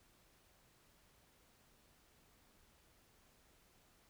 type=silence; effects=pink hiss -70 dBFS RMS until 4.09 s